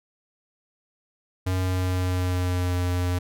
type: tone with pitch glide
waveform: square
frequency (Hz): 92.6 to 89.39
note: F#2 to F2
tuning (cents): +2 to +41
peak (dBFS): -23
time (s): 1.46-3.19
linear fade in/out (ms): 10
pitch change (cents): -61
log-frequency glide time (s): 1.56-2.79
effects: none